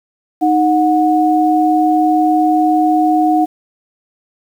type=tone pair together; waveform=sine; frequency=310.9 / 731 Hz; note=D#4 / F#5; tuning=-1 / -21 cents; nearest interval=octave + minor third; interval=1480 cents; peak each=-12 dBFS; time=0.41-3.46 s; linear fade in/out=20 ms; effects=7-bit